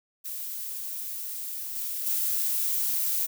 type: noise with level steps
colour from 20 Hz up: violet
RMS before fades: -35 / -32 / -27 dBFS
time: 0.24-3.27 s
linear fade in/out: 20 ms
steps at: 1.75 / 2.06 s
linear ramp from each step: 5 ms
effects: none